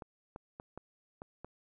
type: clicks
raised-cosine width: 1 ms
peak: -30 dBFS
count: 6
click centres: 0.022 / 0.361 / 0.599 / 0.776 / 1.219 / 1.446 s
effects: none